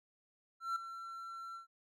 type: tone with ADSR envelope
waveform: triangle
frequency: 1352 Hz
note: E6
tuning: 43 cents sharp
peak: -30 dBFS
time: 0.6-1.67 s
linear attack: 160 ms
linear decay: 4 ms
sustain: -12 dB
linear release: 120 ms
effects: none